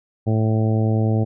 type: harmonic tone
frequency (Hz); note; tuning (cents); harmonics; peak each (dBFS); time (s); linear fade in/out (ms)
110; A2; 0; 1 / 2 / 3 / 4 / 5 / 6 / 7; -17 / -23 / -27 / -29 / -31 / -33 / -34; 0.26-1.25; 20
effects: none